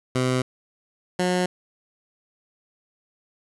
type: tone pair in turn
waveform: 15% pulse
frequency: 127.9 / 180.88 Hz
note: C3 / F#3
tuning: -39 / -39 cents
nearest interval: tritone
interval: 600 cents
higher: second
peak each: -14 dBFS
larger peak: neither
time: 0.15-0.42 / 1.19-1.46 s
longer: neither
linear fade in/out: 5 ms
effects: resampled to 24000 Hz + 8-bit